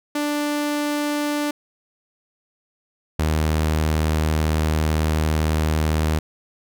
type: tone pair in turn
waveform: sawtooth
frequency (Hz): 294.2 / 77.92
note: D4 / D#2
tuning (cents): +3 / +3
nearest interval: octave + major seventh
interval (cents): 2300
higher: first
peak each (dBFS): -17 / -14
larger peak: second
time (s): 0.15-1.51 / 3.19-6.19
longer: second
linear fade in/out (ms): 5
effects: none